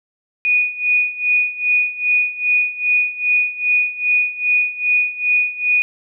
sine tone with tremolo, 2468 Hz, D#7, 15 cents flat, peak -11 dBFS, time 0.45-5.82 s, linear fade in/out 0 ms, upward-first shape sine, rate 2.5 Hz, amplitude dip 85%, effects none

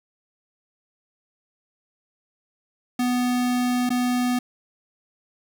square tone with dropouts, 247.4 Hz, B3, 3 cents sharp, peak -21 dBFS, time 2.99-4.39 s, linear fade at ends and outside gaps 5 ms, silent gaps 3.893-3.903 s, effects 8-bit

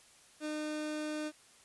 30% pulse tone, 304.5 Hz, D#4, 37 cents flat, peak -33 dBFS, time 0.4-1.32 s, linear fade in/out 50 ms, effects white hiss -61 dBFS RMS until 1.64 s + resampled to 24000 Hz

